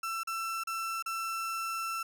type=tone with dropouts; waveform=35% pulse; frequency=1338 Hz; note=E6; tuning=25 cents sharp; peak=-31 dBFS; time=0.03-2.03 s; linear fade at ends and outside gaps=5 ms; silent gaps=0.234-0.272 / 0.637-0.671 / 1.025-1.06 s; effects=none